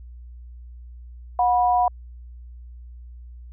sine tone pair together, 725.4 / 979 Hz, F#5 / B5, -34 / -15 cents, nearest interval perfect fourth, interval 519 cents, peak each -17 / -22 dBFS, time 1.39-1.88 s, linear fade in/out 2 ms, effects added 60 Hz sine -38 dBFS peak until 3.52 s

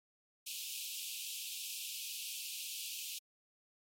pink high-pass noise, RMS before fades -43 dBFS, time 0.46-3.19 s, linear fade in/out 10 ms, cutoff 2500 Hz, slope 96 dB/octave, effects MP3 64 kbps

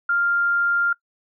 sine tone, 1396.9 Hz, F6, in tune, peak -17 dBFS, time 0.09-0.93 s, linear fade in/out 5 ms, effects noise-tail reverb RT60 0.1 s tail -22 dB re dry

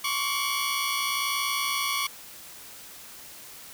15% pulse tone cluster, 1082 / 1143 / 2912 Hz, C#6 / D6 / F#7, -42 / -47 / -28 cents, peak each -24 / -22 / -27 dBFS, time 0.04-2.07 s, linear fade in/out 5 ms, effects white hiss -45 dBFS RMS until 3.73 s

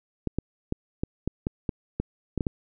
clicks, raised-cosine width 3 ms, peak -13 dBFS, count 11, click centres 0.273 / 0.386 / 0.724 / 1.035 / 1.276 / 1.469 / 1.692 / 2 / 2.377 / 2.408 / 2.468 s, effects none

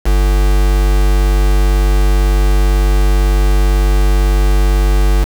triangle tone with quantisation, 49 Hz, G1, in tune, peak -6 dBFS, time 0.05-5.25 s, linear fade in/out 20 ms, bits 3, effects none

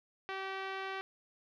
5% pulse tone with low-pass filter, 385 Hz, G4, 31 cents flat, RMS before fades -40 dBFS, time 0.29-1.01 s, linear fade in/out 0 ms, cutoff 2100 Hz, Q 0.68, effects none

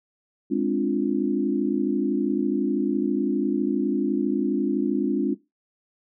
sine chord, D half-diminished seventh, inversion second, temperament equal, 207.7 / 261.6 / 293.7 / 349.2 Hz, Ab3 / C4 / D4 / F4, 0 / 0 / 0 / 0 cents, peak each -27 / -26 / -24 / -27 dBFS, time 0.5-5.35 s, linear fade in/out 20 ms, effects noise-tail reverb RT60 0.2 s tail -17 dB re dry

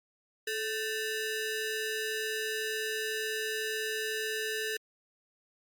sawtooth ring-modulated tone, 1102 Hz, C#6, 11 cents flat, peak -25 dBFS, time 0.47-4.77 s, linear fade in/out 5 ms, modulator 668 Hz, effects Opus 48 kbps

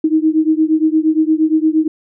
sine beating tone pair, 311.1 / 319.7 Hz, D#4 / D#4, 0 / +47 cents, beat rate 8.6 Hz, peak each -13 / -14 dBFS, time 0.04-1.88 s, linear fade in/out 5 ms, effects none

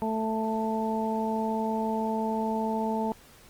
harmonic tone, 220.8 Hz, A3, 6 cents sharp, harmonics 1 / 2 / 3 / 4, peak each -29 / -33 / -35 / -31 dBFS, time 0.02-3.12 s, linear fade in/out 0 ms, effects pink hiss -54 dBFS RMS until 3.49 s + Opus 32 kbps

